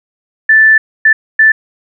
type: tone bursts at uneven times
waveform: sine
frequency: 1760 Hz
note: A6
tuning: in tune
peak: -3 dBFS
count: 3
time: 0.49-0.78 / 1.05-1.13 / 1.39-1.52 s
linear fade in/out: 5 ms
effects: none